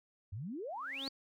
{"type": "exponential sweep", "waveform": "sine", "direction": "up", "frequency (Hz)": [87.31, 4784], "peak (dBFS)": -39, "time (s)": [0.32, 1.09], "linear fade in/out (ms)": 10}
{"type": "tone with exponential growth", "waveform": "sawtooth", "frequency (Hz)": 271.3, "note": "C#4", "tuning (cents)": -37, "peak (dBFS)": -36, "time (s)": [0.7, 1.08], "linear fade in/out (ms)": 0, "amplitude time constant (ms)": 82}
{"effects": []}